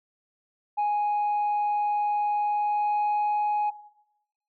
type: tone with pitch glide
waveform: sine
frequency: 830.6 to 835.9 Hz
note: G#5 to G#5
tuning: 0 to +11 cents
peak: -20 dBFS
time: 0.77-3.71 s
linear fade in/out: 20 ms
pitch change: +11 cents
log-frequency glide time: 2.29-3.4 s
effects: noise-tail reverb RT60 0.8 s tail -17 dB re dry + tanh soft clip ceiling -21 dBFS